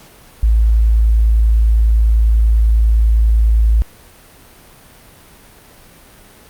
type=tone; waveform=sine; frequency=55 Hz; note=A1; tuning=in tune; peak=-8 dBFS; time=0.43-3.82 s; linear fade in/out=0 ms; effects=pink hiss -43 dBFS RMS until 6.49 s + Opus 48 kbps